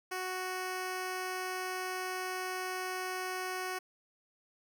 10% pulse tone, 370 Hz, F#4, in tune, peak -27 dBFS, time 0.11-3.79 s, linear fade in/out 10 ms, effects none

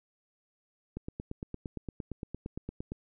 click train, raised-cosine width 3 ms, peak -24 dBFS, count 18, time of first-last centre 0.97-2.92 s, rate 8.72 Hz, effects none

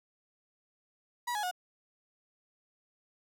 35% pulse tone with pitch steps, 968 / 837.8 / 725.2 Hz, B5 / G#5 / F#5, -35 / +15 / -35 cents, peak -30 dBFS, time 1.27-1.513 s, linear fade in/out 10 ms, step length 81 ms, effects none

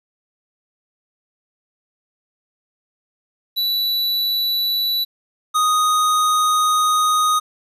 square tone pair in turn, 3951 / 1244.5 Hz, B7 / D#6, 0 / 0 cents, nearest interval octave + minor sixth, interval 2000 cents, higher first, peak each -18 / -15 dBFS, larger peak second, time 3.56-5.05 / 5.54-7.4 s, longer second, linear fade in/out 20 ms, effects resampled to 32000 Hz + 9-bit

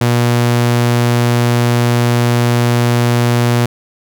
sawtooth tone, 120 Hz, B2, 49 cents flat, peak -6 dBFS, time 0.01-3.66 s, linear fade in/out 5 ms, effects none

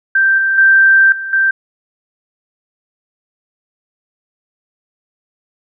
sine tone with level steps, 1568 Hz, G6, in tune, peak -8 / -11 / -5 / -20 / -9 dBFS, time 0.15-1.51 s, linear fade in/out 5 ms, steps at 0.38 / 0.58 / 1.12 / 1.33 s, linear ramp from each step 2 ms, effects none

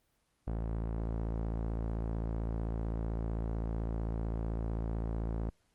sawtooth tone with low-pass filter, 55.7 Hz, A1, 22 cents sharp, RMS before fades -35 dBFS, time 0.47-5.5 s, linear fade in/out 5 ms, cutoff 840 Hz, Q 0.69, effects pink hiss -75 dBFS RMS until 5.74 s + Opus 24 kbps

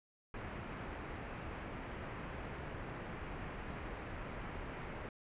pink low-pass noise, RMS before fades -45 dBFS, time 0.34-5.09 s, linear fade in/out 2 ms, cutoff 2400 Hz, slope 24 dB/octave, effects resampled to 8000 Hz

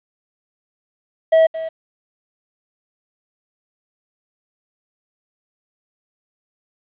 triangle tone with echo, 646 Hz, E5, 35 cents flat, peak -7 dBFS, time 1.32-1.47 s, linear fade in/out 10 ms, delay 220 ms, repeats 1, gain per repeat -14 dB, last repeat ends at 1.69 s, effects resampled to 8000 Hz + 8-bit

